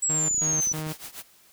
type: linear sweep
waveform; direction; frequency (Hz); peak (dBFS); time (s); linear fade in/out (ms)
sine; down; 7820 to 5920; -22; 0.02-0.73; 10
type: tone bursts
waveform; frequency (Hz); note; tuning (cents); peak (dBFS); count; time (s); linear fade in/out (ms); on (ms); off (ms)
sawtooth; 155.56; D#3; 0; -26; 3; 0.09-0.93; 10; 200; 120
type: clicks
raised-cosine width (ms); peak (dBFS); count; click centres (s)
3; -31; 11; 0.311 / 0.345 / 0.38 / 0.414 / 0.471 / 0.531 / 0.591 / 0.672 / 0.717 / 0.791 / 0.867
type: noise with tremolo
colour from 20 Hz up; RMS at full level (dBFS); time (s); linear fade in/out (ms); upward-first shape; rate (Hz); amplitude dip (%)
white; -37; 0.6-1.23; 20; triangle; 7.2; 95
effects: white hiss -57 dBFS RMS until 1.52 s